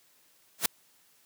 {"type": "noise with exponential growth", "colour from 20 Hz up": "white", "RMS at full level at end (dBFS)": -19, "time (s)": [0.58, 0.66], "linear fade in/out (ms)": 5, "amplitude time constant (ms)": 17, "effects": ["white hiss -64 dBFS RMS until 1.25 s", "high-pass 100 Hz 12 dB/octave"]}